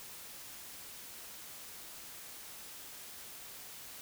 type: silence
effects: white hiss -49 dBFS RMS until 4.01 s